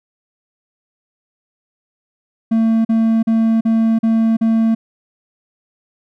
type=tone bursts; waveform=triangle; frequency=224.8 Hz; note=A3; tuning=37 cents sharp; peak=-9 dBFS; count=6; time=2.51-4.75 s; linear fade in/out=10 ms; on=340 ms; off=40 ms; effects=none